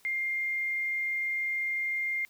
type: tone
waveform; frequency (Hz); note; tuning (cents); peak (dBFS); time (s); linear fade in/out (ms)
sine; 2111; C7; +15; -28; 0.05-2.25; 0
effects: white hiss -62 dBFS RMS until 2.29 s